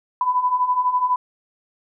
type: beating tone pair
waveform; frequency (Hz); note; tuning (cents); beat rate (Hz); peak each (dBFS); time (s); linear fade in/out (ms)
sine; 989 / 1001; B5 / B5; +2 / +23; 12; -23 / -18; 0.21-1.16; 2
effects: none